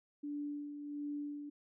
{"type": "tone with tremolo", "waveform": "sine", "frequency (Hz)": 291.3, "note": "D4", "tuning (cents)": -14, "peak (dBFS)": -37, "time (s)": [0.23, 1.5], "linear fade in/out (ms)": 10, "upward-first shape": "sine", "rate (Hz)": 1.4, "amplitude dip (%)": 50, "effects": []}